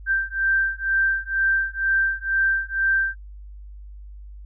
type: beating tone pair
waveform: sine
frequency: 1568 / 1570.1 Hz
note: G6 / G6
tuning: 0 / +2 cents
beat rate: 2.1 Hz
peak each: -22 dBFS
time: 0.06-3.16 s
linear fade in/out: 50 ms
effects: added 50 Hz sine -37 dBFS peak until 4.45 s